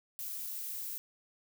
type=noise; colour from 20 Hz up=violet; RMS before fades=-40 dBFS; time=0.19-0.98 s; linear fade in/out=0 ms; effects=none